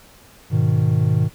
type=chord; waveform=triangle; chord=G# minor; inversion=none; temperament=just; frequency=103.83 / 124.59 / 155.74 Hz; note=G#2 / B2 / D#3; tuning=0 / +16 / +2 cents; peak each=-17 dBFS; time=0.5-1.3 s; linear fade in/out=50 ms; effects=pink hiss -48 dBFS RMS until 1.34 s